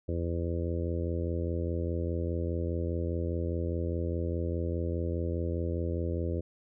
harmonic tone, 84.9 Hz, F2, 48 cents flat, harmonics 1 / 2 / 3 / 4 / 5 / 6 / 7, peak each -31 / -39 / -40 / -37 / -40 / -39 / -45 dBFS, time 0.08-6.41 s, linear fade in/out 10 ms, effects none

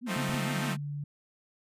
sine tone with vibrato, 214.9 Hz, A3, 41 cents flat, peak -33 dBFS, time 0.01-0.79 s, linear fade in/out 50 ms, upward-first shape sine, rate 6.6 Hz, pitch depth 280 cents each way
5% pulse chord, F dominant seventh, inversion none, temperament equal, 174.61 / 220 / 261.6 / 311.1 Hz, F3 / A3 / C4 / Eb4, 0 / 0 / 0 / 0 cents, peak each -27 dBFS, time 0.06-0.77 s, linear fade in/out 50 ms
sine tone with pitch glide, 139.8 to 144.9 Hz, C#3 to D3, +15 to -23 cents, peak -33 dBFS, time 0.16-1.04 s, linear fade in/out 5 ms, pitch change +62 cents, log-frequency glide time 0.46-0.52 s
clicks, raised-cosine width 3 ms, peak -28 dBFS, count 2, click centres 0.293 / 0.341 s
effects resampled to 32000 Hz

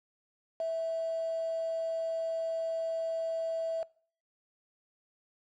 sine tone with quantisation, 655 Hz, E5, 11 cents flat, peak -30 dBFS, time 0.6-3.83 s, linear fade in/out 2 ms, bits 7, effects noise-tail reverb RT60 0.5 s tail -23 dB re dry + low-pass 3000 Hz 12 dB/octave

